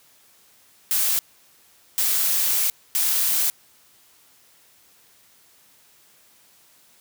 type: noise bursts at uneven times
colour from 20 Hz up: blue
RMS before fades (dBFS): -21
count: 3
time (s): 0.91-1.19 / 1.98-2.7 / 2.95-3.5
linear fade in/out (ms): 0
effects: white hiss -56 dBFS RMS until 7 s + high-pass 60 Hz 12 dB/octave